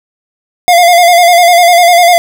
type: tone with vibrato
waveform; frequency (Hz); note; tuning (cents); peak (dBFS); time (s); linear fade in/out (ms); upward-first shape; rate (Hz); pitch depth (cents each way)
square; 698.5; F5; 0; -3; 0.68-2.18; 0; square; 10; 41
effects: 7-bit